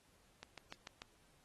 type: click train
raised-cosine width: 0.2 ms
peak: -30 dBFS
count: 5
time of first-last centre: 0.43-1.019 s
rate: 6.79 Hz
effects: pink hiss -71 dBFS RMS until 1.44 s + AAC 32 kbps